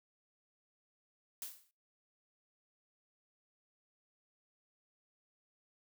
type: noise with exponential decay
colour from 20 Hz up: blue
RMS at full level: -40 dBFS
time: 1.42-1.71 s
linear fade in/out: 1 ms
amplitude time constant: 63 ms
effects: noise-tail reverb RT60 0.4 s tail -26 dB re dry